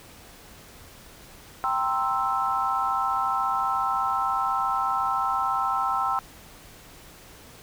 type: chord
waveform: sine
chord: C dominant seventh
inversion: second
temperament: equal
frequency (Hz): 784 / 932.3 / 1046.5 / 1318.5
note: G5 / Bb5 / C6 / E6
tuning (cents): 0 / 0 / 0 / 0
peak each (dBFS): -28 / -32 / -28 / -26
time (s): 1.64-6.19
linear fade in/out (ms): 0
effects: pink hiss -48 dBFS RMS until 7.62 s